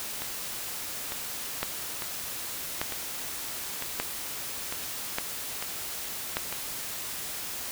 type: two click trains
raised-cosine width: 0.3 ms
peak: -17 / -11 dBFS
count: 8 / 5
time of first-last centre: 0.22-6.526 / 1.63-6.369 s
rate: 1.11 / 0.844 Hz
effects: white hiss -36 dBFS RMS until 7.71 s